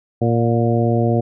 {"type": "harmonic tone with a mistuned harmonic", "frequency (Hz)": 116.54, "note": "A#2", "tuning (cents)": 0, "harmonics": [1, 2, 3, 4, 5, 6], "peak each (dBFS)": [-17, -20, -22, -23, -24, -25], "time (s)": [0.21, 1.21], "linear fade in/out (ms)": 10, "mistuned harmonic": 6, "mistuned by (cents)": 31, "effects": []}